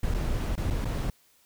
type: noise with dropouts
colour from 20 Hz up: brown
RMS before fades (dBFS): -28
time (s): 0.03-1.1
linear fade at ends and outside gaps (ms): 2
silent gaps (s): 0.14-0.146 / 0.555-0.577 / 0.702-0.707 / 0.846-0.854
effects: white hiss -63 dBFS RMS until 1.45 s